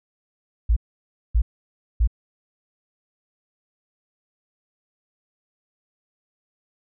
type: tone bursts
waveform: sine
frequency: 56 Hz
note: A1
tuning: 31 cents sharp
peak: -14 dBFS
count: 3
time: 0.69-2.075 s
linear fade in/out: 10 ms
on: 75 ms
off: 580 ms
effects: none